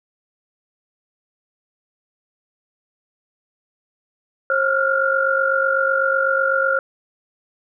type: tone cluster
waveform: sine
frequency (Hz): 537 / 1382 / 1430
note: C5 / F6 / F6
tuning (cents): +45 / -19 / +41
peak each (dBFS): -20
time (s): 4.5-6.79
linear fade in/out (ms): 2
effects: none